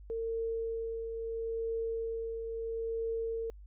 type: tone with tremolo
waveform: sine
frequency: 454.6 Hz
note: A#4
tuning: 43 cents flat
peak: -31 dBFS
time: 0.1-3.5 s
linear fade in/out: 0 ms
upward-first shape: triangle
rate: 0.75 Hz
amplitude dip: 45%
effects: added 50 Hz sine -48 dBFS peak until 3.66 s